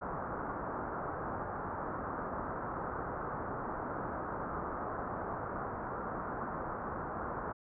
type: low-pass noise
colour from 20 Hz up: white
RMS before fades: -39 dBFS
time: 0.01-7.53 s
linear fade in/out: 20 ms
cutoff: 1400 Hz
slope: 48 dB/octave
effects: none